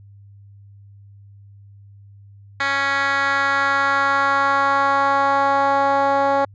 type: tone with band-pass filter sweep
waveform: 10% pulse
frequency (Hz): 277.2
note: C#4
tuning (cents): 0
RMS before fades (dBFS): -18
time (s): 2.6-6.45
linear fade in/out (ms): 5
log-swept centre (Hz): 2100 to 680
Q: 1.7
effects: added 100 Hz sine -42 dBFS peak until 6.54 s + resampled to 16000 Hz